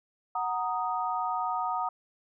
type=chord; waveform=sine; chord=D# minor; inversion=first; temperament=equal; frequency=740 / 932.3 / 1244.5 Hz; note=F#5 / A#5 / D#6; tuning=0 / 0 / 0 cents; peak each=-32 dBFS; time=0.35-1.89 s; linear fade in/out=5 ms; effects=none